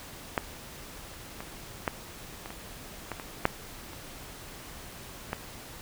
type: clicks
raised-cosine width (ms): 0.5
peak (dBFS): -10 / -23 / -11 / -23 / -24 / -18 / -22 / -6 / -28 / -15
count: 10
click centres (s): 0.378 / 1.405 / 1.878 / 2.459 / 2.505 / 3.117 / 3.198 / 3.454 / 3.933 / 5.331
effects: pink hiss -45 dBFS RMS until 5.81 s